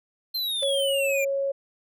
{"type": "exponential sweep", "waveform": "square", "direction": "down", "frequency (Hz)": [4185, 2349], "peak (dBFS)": -26, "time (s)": [0.34, 1.25], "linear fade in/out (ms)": 10}
{"type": "tone", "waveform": "sine", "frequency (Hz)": 551, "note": "C#5", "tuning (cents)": -11, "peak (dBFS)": -23, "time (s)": [0.62, 1.52], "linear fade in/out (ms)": 10}
{"type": "clicks", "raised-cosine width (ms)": 0.2, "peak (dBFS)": [-30, -24], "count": 2, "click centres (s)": [0.628, 0.631]}
{"effects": []}